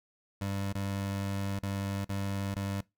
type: tone with dropouts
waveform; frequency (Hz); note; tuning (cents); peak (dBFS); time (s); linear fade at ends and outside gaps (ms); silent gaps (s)
25% pulse; 98.7; G2; +12; -28; 0.41-2.81; 5; 0.727-0.751 / 1.59-1.629 / 2.046-2.092 / 2.543-2.56
effects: noise-tail reverb RT60 0.2 s tail -22 dB re dry